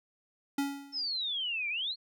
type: tone with exponential decay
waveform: square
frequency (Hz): 280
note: C#4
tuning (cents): +18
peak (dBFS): -27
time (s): 0.58-1.09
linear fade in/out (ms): 5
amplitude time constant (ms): 110
type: exponential two-way sweep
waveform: sine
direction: down then up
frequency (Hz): 5360 to 2300 to 4396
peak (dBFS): -31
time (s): 0.92-1.96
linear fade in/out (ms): 50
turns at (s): 1.69
effects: none